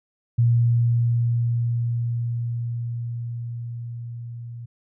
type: tone with level ramp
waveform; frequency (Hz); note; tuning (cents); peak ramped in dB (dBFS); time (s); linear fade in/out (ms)
sine; 118.2; A#2; +24; -14 to -33; 0.38-4.66; 10
effects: none